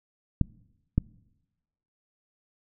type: clicks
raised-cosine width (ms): 5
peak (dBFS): -9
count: 2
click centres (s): 0.413 / 0.98
effects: noise-tail reverb RT60 1.0 s tail -24 dB re dry

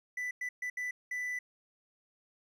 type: tone bursts at uneven times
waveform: triangle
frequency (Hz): 1987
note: B6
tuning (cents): +10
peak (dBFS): -32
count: 5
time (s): 0.17-0.31 / 0.41-0.49 / 0.62-0.7 / 0.77-0.91 / 1.11-1.39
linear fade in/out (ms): 5
effects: none

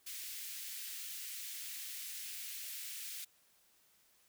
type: high-pass noise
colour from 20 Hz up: white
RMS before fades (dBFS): -45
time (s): 0.06-3.25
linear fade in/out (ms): 10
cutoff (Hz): 1900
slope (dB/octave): 24
effects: white hiss -70 dBFS RMS until 4.28 s

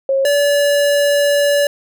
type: tone pair in turn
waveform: sine / square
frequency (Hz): 541 / 574.4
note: C#5 / D5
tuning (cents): -42 / -39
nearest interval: minor second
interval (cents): 103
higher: second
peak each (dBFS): -12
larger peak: neither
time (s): 0.09-0.25 / 0.25-1.67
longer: second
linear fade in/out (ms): 2
effects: none

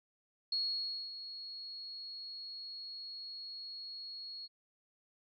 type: tone with ADSR envelope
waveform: sine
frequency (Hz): 4323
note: C#8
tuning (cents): -44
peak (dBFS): -31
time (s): 0.52-4.48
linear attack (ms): 4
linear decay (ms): 580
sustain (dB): -12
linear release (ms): 32
effects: none

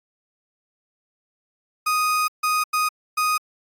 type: tone bursts at uneven times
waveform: 35% pulse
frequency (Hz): 1244.5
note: D#6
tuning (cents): 0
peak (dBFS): -17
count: 4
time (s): 1.86-2.28 / 2.43-2.64 / 2.73-2.89 / 3.17-3.38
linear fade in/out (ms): 10
effects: AAC 64 kbps

